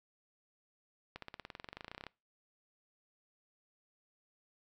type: accelerating click train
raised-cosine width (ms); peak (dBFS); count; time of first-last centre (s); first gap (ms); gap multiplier
0.3; -28; 22; 1.16-2.067; 63; 0.96
effects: noise-tail reverb RT60 0.3 s tail -24 dB re dry